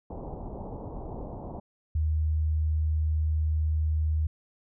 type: low-pass noise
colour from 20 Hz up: pink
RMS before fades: -38 dBFS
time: 0.1-1.6 s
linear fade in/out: 5 ms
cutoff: 930 Hz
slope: 48 dB/octave
type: tone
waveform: sine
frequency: 77.78 Hz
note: D#2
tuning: in tune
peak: -23 dBFS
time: 1.95-4.27 s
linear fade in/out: 5 ms
effects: none